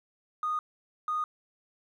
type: tone pair in turn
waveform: triangle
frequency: 1235 / 1235 Hz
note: D#6 / D#6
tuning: -13 / -13 cents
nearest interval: unison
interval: 0 cents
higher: neither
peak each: -24 dBFS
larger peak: neither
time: 0.43-0.59 / 1.08-1.24 s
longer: neither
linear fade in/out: 2 ms
effects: tanh soft clip ceiling -25 dBFS